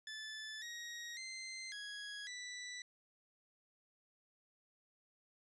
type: tone with pitch steps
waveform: 20% pulse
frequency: 1743 / 1888 / 2077 / 1663 / 1973 Hz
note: A6 / A#6 / C7 / G#6 / B6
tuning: -17 / +22 / -13 / +2 / -2 cents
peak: -40 dBFS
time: 0.07-2.82 s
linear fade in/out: 2 ms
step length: 550 ms
effects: resampled to 24000 Hz